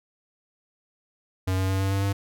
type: tone with pitch steps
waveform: square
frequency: 93.6 / 94.69 / 95.79 / 96.9 / 98.03 / 99.17 Hz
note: F#2 / F#2 / G2 / G2 / G2 / G2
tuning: +20 / +41 / -39 / -20 / +1 / +21 cents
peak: -23 dBFS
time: 1.47-2.13 s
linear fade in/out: 10 ms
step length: 110 ms
effects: none